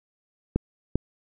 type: clicks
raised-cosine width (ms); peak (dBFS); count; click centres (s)
3; -9; 2; 0.56 / 0.956
effects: none